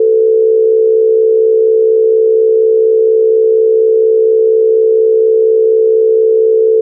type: tone with amplitude modulation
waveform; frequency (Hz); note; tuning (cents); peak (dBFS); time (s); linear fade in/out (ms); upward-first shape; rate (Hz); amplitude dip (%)
sine; 443.2; A4; +13; -3; 0-6.81; 5; sine; 64.2; 55
effects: none